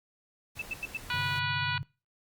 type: noise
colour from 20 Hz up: pink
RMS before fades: -47 dBFS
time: 0.55-1.4 s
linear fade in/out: 20 ms
type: tone bursts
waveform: sine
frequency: 2637 Hz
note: E7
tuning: in tune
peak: -31 dBFS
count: 4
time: 0.59-0.973 s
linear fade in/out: 5 ms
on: 29 ms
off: 89 ms
type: harmonic tone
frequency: 489.5 Hz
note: B4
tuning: 15 cents flat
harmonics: 2 / 3 / 4 / 5 / 6 / 7 / 8 / 9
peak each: -36 / -33 / -40 / -35 / -39 / -42 / -42 / -42 dBFS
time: 1.1-1.78 s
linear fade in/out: 2 ms
type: chord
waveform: sine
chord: G suspended fourth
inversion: none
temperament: just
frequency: 98 / 130.67 / 147 Hz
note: G2 / C3 / D3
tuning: 0 / -2 / +2 cents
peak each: -39 dBFS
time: 1.14-1.83 s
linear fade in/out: 0 ms
effects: noise-tail reverb RT60 0.3 s tail -23 dB re dry + Opus 48 kbps